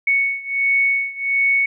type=beating tone pair; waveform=sine; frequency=2218 / 2219.4 Hz; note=C#7 / C#7; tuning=0 / +2 cents; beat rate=1.4 Hz; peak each=-18 / -20 dBFS; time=0.07-1.66 s; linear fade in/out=5 ms; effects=none